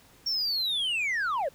sine linear sweep, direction down, 5560 to 493.9 Hz, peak -23 dBFS, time 0.26-1.49 s, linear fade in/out 10 ms, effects tanh soft clip ceiling -25 dBFS + pink hiss -57 dBFS RMS until 1.54 s

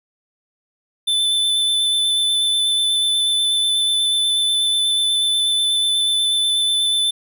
square tone with vibrato, 3520 Hz, A7, in tune, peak -16 dBFS, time 1.07-7.11 s, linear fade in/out 10 ms, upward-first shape square, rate 8.2 Hz, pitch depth 10 cents each way, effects none

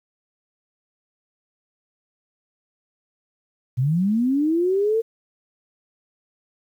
sine linear sweep, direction up, 117.7 to 460 Hz, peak -17 dBFS, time 3.77-5.02 s, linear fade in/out 20 ms, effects 9-bit

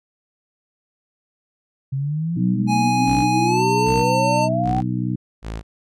sine exponential sweep, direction up, 132.1 to 780 Hz, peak -20 dBFS, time 1.92-4.81 s, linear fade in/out 10 ms
harmonic tone, 62 Hz, B1, 7 cents sharp, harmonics 2 / 3 / 4 / 5, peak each -23 / -25 / -28 / -28 dBFS, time 2.36-5.16 s, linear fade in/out 10 ms
square tone with pitch glide, 830.6 to 900.6 Hz, G#5 to A5, 0 to +40 cents, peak -19 dBFS, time 2.67-4.49 s, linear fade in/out 50 ms, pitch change +140 cents, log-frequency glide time 3.45-3.64 s
sawtooth tone bursts, 55 Hz, A1, in tune, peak -23 dBFS, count 4, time 3.05-5.63 s, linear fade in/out 50 ms, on 210 ms, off 580 ms
effects low-pass 8000 Hz 12 dB/octave

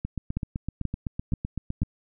two click trains, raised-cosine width 5 ms, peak -14 / -17 dBFS, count 4 / 15, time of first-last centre 0.37-1.819 / 0.05-1.831 s, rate 2.07 / 7.86 Hz, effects none

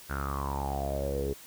sawtooth tone with low-pass filter sweep, 69.3 Hz, C#2, in tune, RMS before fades -32 dBFS, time 0.09-1.34 s, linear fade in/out 20 ms, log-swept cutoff 1500 to 410 Hz, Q 9.8, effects white hiss -50 dBFS RMS until 1.46 s

